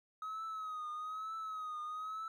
triangle tone with vibrato, 1268 Hz, D#6, 32 cents sharp, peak -37 dBFS, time 0.22-2.28 s, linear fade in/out 2 ms, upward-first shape triangle, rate 1.1 Hz, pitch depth 71 cents each way, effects tanh soft clip ceiling -34 dBFS

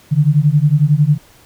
sine beating tone pair, 142.9 / 153.9 Hz, D3 / D#3, -47 / -19 cents, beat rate 11 Hz, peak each -12 dBFS, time 0.11-1.18 s, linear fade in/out 20 ms, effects pink hiss -47 dBFS RMS until 1.45 s

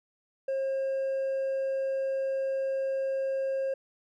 sine tone with hard clipping, 537 Hz, C5, 45 cents sharp, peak -28 dBFS, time 0.48-3.74 s, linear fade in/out 5 ms, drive 2 dB, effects none

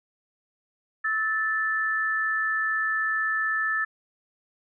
sine tone pair together, 1302 / 1757.6 Hz, E6 / A6, -22 / -2 cents, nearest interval perfect fourth, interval 520 cents, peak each -29 / -24 dBFS, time 1.04-3.85 s, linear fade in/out 10 ms, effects none

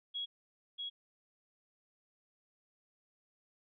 sine tone with echo, 3322 Hz, G#7, in tune, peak -36 dBFS, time 0.14-0.26 s, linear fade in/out 20 ms, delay 640 ms, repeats 1, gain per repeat -2 dB, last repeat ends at 0.9 s, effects none

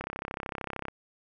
click train, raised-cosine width 0.5 ms, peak -19 dBFS, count 30, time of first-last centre 0.01-0.883 s, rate 33.2 Hz, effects none

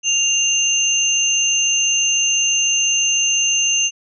sine tone pair together, 2794 / 6272 Hz, F7 / G8, 0 / 0 cents, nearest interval octave + major second, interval 1400 cents, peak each -17 dBFS, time 0.03-3.91 s, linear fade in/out 50 ms, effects none

